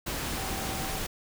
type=tone in noise; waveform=sine; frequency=772 Hz; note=G5; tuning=27 cents flat; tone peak=-40 dBFS; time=0.37-0.99 s; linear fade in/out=10 ms; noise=pink; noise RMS=-33 dBFS; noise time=0.06-1.07 s; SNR=-10 dB; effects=none